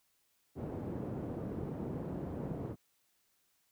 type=band-pass noise; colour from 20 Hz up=pink; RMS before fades=-40 dBFS; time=0.55-2.76 s; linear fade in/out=50 ms; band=110 to 440 Hz; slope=12 dB/octave; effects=white hiss -75 dBFS RMS until 3.71 s